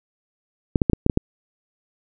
clicks, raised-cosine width 3 ms, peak -3 dBFS, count 7, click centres 0.758 / 0.818 / 0.898 / 0.933 / 1.064 / 1.098 / 1.174 s, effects none

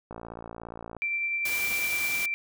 click train, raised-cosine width 1 ms, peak -25 dBFS, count 50, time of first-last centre 0.11-0.967 s, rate 57.2 Hz
sine tone with tremolo, 2349 Hz, D7, in tune, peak -25 dBFS, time 1.02-2.34 s, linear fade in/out 0 ms, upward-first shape triangle, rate 10 Hz, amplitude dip 30%
white noise, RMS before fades -34 dBFS, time 1.45-2.26 s, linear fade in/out 5 ms
effects none

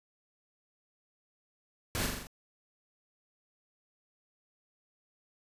pink noise with echo, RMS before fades -33 dBFS, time 1.95-2.06 s, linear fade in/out 0 ms, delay 42 ms, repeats 5, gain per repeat -3 dB, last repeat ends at 2.27 s, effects resampled to 32000 Hz

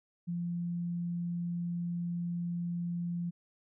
sine tone, 172.9 Hz, F3, 17 cents flat, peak -32 dBFS, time 0.27-3.31 s, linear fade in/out 20 ms, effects none

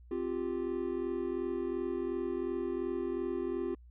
triangle chord, C suspended fourth, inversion none, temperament equal, 261.6 / 349.2 / 392 Hz, C4 / F4 / G4, 0 / 0 / 0 cents, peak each -37 / -33 / -35 dBFS, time 0.11-3.75 s, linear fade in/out 5 ms, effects added 60 Hz sine -52 dBFS peak until 3.9 s + resampled to 8000 Hz

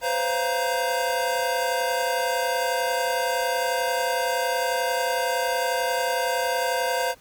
square tone cluster, 508 / 539 / 693 / 942 / 1576 Hz, B4 / C#5 / F5 / A#5 / G6, +49 / -49 / -14 / +18 / +9 cents, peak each -28 / -33 / -29 / -29 / -33 dBFS, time 0.01-7.15 s, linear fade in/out 50 ms, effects pink hiss -55 dBFS RMS until 7.2 s + Opus 48 kbps

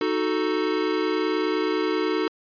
square chord, D# diminished, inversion none, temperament equal, 311.1 / 370 / 440 Hz, D#4 / F#4 / A4, 0 / 0 / 0 cents, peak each -27 dBFS, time 0.01-2.28 s, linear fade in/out 2 ms, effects resampled to 11025 Hz

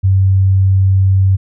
sine tone, 95.8 Hz, G2, 39 cents flat, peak -7 dBFS, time 0.03-1.37 s, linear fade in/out 20 ms, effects none

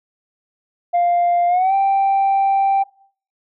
sine tone with pitch glide, 698.5 to 784 Hz, F5 to G5, 0 to 0 cents, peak -11 dBFS, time 0.93-2.84 s, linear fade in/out 20 ms, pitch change +200 cents, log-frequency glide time 1.48-1.74 s, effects noise-tail reverb RT60 0.5 s tail -20 dB re dry + tanh soft clip ceiling -11 dBFS

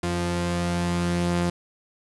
sawtooth tone pair together, 87.31 / 174.25 Hz, F2 / F3, 0 / -4 cents, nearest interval octave, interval 1196 cents, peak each -25 / -20 dBFS, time 0.03-1.5 s, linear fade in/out 5 ms, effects resampled to 24000 Hz + 8-bit

